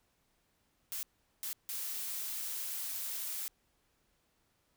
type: noise bursts at uneven times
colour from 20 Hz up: blue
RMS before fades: -39 dBFS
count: 3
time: 0.92-1.03 / 1.43-1.53 / 1.69-3.48 s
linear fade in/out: 0 ms
effects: pink hiss -75 dBFS RMS until 4.76 s